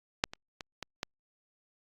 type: clicks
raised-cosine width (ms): 0.2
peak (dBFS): -7 / -24 / -23 / -20 / -15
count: 5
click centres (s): 0.239 / 0.335 / 0.608 / 0.827 / 1.031
effects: Opus 48 kbps